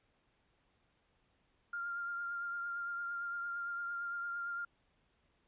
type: tone with vibrato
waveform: sine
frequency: 1396.9 Hz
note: F6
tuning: in tune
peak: -37 dBFS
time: 1.73-4.65 s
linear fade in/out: 5 ms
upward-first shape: triangle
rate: 8.8 Hz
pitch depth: 23 cents each way
effects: pink hiss -75 dBFS RMS until 5.47 s + resampled to 8000 Hz